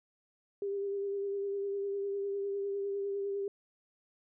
sine tone with vibrato, 398.7 Hz, G4, 29 cents sharp, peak -32 dBFS, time 0.62-3.48 s, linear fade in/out 2 ms, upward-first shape sine, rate 9.9 Hz, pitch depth 22 cents each way, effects none

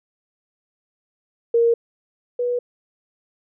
sine tone pair in turn, 466.2 / 487.8 Hz, A#4 / B4, 0 / -21 cents, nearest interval minor second, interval 79 cents, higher second, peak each -13 / -19 dBFS, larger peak first, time 1.54-1.74 / 2.39-2.59 s, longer neither, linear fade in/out 5 ms, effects none

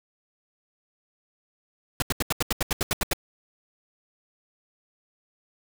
pink noise bursts, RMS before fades -24 dBFS, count 12, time 2-3.133 s, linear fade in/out 2 ms, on 22 ms, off 79 ms, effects none

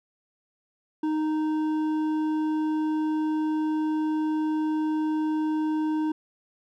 sine tone with hard clipping, 310 Hz, D#4, 6 cents flat, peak -25 dBFS, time 1.03-6.12 s, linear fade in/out 5 ms, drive 7 dB, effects none

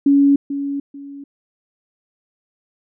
sine tone with echo, 280.8 Hz, C#4, 22 cents sharp, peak -9 dBFS, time 0.06-0.36 s, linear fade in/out 5 ms, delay 440 ms, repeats 2, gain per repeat -11 dB, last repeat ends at 1.24 s, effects none

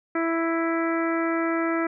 harmonic tone, 330.5 Hz, E4, 5 cents sharp, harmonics 1 / 2 / 3 / 4 / 5 / 6 / 7, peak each -24 / -30 / -36 / -30 / -35 / -34 / -39 dBFS, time 0.15-1.87 s, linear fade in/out 5 ms, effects none

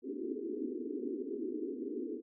white band-pass noise, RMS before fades -39 dBFS, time 0.02-2.22 s, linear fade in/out 50 ms, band 240 to 430 Hz, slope 96 dB/octave, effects none

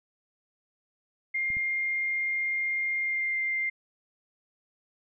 sine tone with pitch glide, 2116 to 2098 Hz, C7 to C7, +19 to +4 cents, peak -26 dBFS, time 1.34-3.7 s, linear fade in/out 10 ms, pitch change -15 cents, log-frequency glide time 3.01-3.33 s
clicks, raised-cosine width 5 ms, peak -34 / -32 dBFS, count 2, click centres 1.503 / 1.569 s
effects none

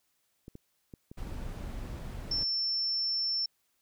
clicks, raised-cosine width 3 ms, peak -32 dBFS, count 4, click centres 0.481 / 0.554 / 0.938 / 1.115 s
brown noise, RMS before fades -39 dBFS, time 1.17-2.44 s, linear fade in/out 10 ms
sine tone, 5380 Hz, E8, 34 cents sharp, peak -28 dBFS, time 2.31-3.46 s, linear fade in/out 5 ms
effects white hiss -75 dBFS RMS until 3.81 s

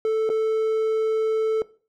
triangle tone with dropouts, 440 Hz, A4, in tune, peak -17 dBFS, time 0.05-1.62 s, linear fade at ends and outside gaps 1 ms, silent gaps 0.292-0.3 s, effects noise-tail reverb RT60 0.4 s tail -19 dB re dry

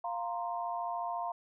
sine chord, F suspended fourth, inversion none, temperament equal, 698.5 / 932.3 / 1046.5 Hz, F5 / Bb5 / C6, 0 / 0 / 0 cents, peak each -36 / -38 / -40 dBFS, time 0.04-1.32 s, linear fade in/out 5 ms, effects none

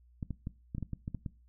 clicks, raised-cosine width 5 ms, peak -24 dBFS, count 10, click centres 0.228 / 0.307 / 0.471 / 0.749 / 0.782 / 0.827 / 0.933 / 1.079 / 1.147 / 1.262 s, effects noise-tail reverb RT60 0.3 s tail -20 dB re dry + added 60 Hz sine -59 dBFS peak until 1.48 s

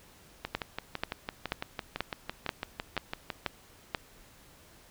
two click trains, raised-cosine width 0.3 ms, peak -17 / -13 dBFS, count 18 / 8, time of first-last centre 0.45-3.302 / 0.55-3.948 s, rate 5.96 / 2.06 Hz, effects pink hiss -57 dBFS RMS until 4.9 s

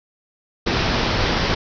pink low-pass noise, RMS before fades -20 dBFS, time 0.66-1.55 s, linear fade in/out 10 ms, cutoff 5600 Hz, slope 96 dB/octave, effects none

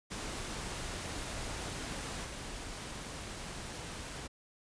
pink noise with level steps, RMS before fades -40 / -43 dBFS, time 0.1-4.28 s, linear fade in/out 20 ms, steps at 2.24 s, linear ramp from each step 20 ms, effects resampled to 22050 Hz

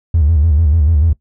triangle tone with vibrato, 77.78 Hz, D#2, in tune, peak -5 dBFS, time 0.14-1.13 s, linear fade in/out 5 ms, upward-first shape square, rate 6.8 Hz, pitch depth 110 cents each way, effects noise-tail reverb RT60 0.1 s tail -22 dB re dry + tanh soft clip ceiling -4 dBFS

